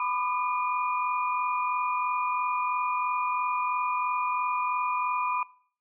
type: tone cluster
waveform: sine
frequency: 998 / 1175 / 1218 / 2435 Hz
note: B5 / D6 / D#6 / D#7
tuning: +18 / +1 / -37 / -38 cents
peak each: -28 / -36 / -33 / -35 dBFS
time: 0-5.43 s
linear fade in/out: 2 ms
effects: noise-tail reverb RT60 0.5 s tail -20 dB re dry